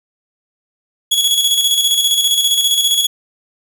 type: tone with tremolo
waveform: sawtooth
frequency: 3357 Hz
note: G#7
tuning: 18 cents sharp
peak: -7 dBFS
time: 1.11-3.07 s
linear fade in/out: 10 ms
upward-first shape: square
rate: 15 Hz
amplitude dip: 45%
effects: none